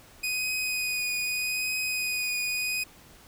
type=tone with vibrato; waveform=sawtooth; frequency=2491 Hz; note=D#7; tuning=1 cent sharp; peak=-24 dBFS; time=0.23-2.84 s; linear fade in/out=10 ms; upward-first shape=triangle; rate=0.81 Hz; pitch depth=19 cents each way; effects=pink hiss -53 dBFS RMS until 3.27 s